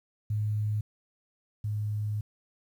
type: tone pair in turn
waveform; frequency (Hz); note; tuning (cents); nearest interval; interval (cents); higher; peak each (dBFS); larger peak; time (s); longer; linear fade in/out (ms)
sine; 106 / 105.45; G#2 / G#2; +36 / +27; unison; 9; first; -26 / -28; first; 0.3-0.81 / 1.64-2.21; second; 5
effects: 10-bit